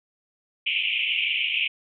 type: band-pass noise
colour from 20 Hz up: pink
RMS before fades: -25 dBFS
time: 0.66-1.68 s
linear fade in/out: 10 ms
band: 2300 to 3100 Hz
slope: 96 dB/octave
effects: none